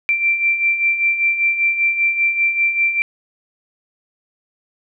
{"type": "beating tone pair", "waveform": "sine", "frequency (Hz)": [2349, 2354.1], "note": ["D7", "D7"], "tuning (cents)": [0, 4], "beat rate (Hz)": 5.1, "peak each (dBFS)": [-22, -15], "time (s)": [0.09, 3.02], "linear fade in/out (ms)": 0, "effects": []}